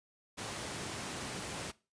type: high-pass noise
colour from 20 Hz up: pink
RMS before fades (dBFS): -41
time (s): 0.37-1.72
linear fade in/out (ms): 20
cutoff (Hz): 110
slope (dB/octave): 12
effects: noise-tail reverb RT60 0.3 s tail -20 dB re dry + resampled to 22050 Hz